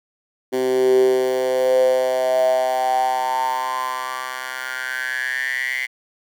10% pulse tone with high-pass filter sweep, 128.7 Hz, C3, 28 cents flat, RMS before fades -20 dBFS, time 0.52-5.87 s, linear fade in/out 20 ms, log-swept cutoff 330 to 2100 Hz, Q 9.9, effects none

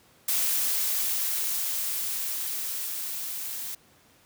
blue noise with level ramp, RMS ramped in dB -25 to -35 dBFS, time 0.28-3.75 s, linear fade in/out 5 ms, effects pink hiss -59 dBFS RMS until 4.25 s + high-pass 80 Hz 12 dB/octave

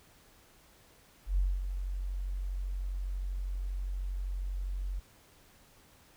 sine tone with ADSR envelope, 46.25 Hz, F#1, in tune, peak -23 dBFS, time 1.26-5 s, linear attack 110 ms, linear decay 230 ms, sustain -9 dB, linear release 13 ms, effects tanh soft clip ceiling -19 dBFS + pink hiss -61 dBFS RMS until 6.16 s

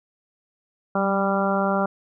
harmonic tone with a mistuned harmonic, 196.7 Hz, G3, 6 cents sharp, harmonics 1 / 2 / 3 / 4 / 5 / 6 / 7, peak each -24 / -29 / -25 / -27 / -31 / -30 / -28 dBFS, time 0.95-1.86 s, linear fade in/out 5 ms, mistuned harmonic 1, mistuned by -25 cents, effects none

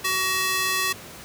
square tone with high-pass filter, 376.4 Hz, F#4, 30 cents sharp, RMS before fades -24 dBFS, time 0.04-0.93 s, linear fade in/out 10 ms, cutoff 1600 Hz, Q 0.77, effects pink hiss -41 dBFS RMS until 1.24 s + high-pass 80 Hz 12 dB/octave

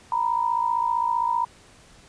sine tone pair together, 932.4 / 987.8 Hz, A#5 / B5, 0 / 0 cents, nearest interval minor second, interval 100 cents, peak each -23 / -24 dBFS, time 0.12-1.45 s, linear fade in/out 2 ms, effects pink hiss -52 dBFS RMS until 2.08 s + resampled to 22050 Hz

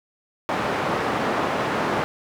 white band-pass noise, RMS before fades -24 dBFS, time 0.49-2.04 s, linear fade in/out 0 ms, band 140 to 1100 Hz, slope 12 dB/octave, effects none

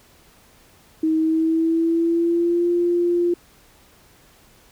sine tone with pitch glide, 317.2 to 347.9 Hz, D#4 to F4, +33 to -7 cents, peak -16 dBFS, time 1.03-3.34 s, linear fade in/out 5 ms, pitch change +160 cents, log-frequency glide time 1.16-2.7 s, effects pink hiss -53 dBFS RMS until 4.71 s

